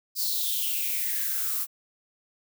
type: noise with high-pass filter sweep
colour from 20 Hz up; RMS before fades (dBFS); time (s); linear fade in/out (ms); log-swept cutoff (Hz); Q
violet; -28; 0.15-1.67; 50; 4800 to 1100; 6.8
effects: none